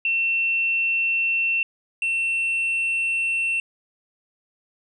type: tone pair in turn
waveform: sine / triangle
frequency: 2700 / 2700 Hz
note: E7 / E7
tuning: +41 / +41 cents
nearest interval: unison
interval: 0 cents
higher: neither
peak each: -19 dBFS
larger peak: neither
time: 0.05-1.63 / 2.02-3.6 s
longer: neither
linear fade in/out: 2 ms
effects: resampled to 24000 Hz